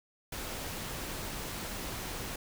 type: noise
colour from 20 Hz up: pink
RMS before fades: -39 dBFS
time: 0.32-2.36 s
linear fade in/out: 5 ms
effects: none